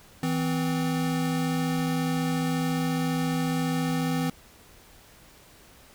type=tone pair together; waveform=square; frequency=162.7 / 257.2 Hz; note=E3 / C4; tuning=-22 / -30 cents; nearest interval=minor sixth; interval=792 cents; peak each=-28 dBFS; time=0.23-4.3 s; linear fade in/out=2 ms; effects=pink hiss -53 dBFS RMS until 5.94 s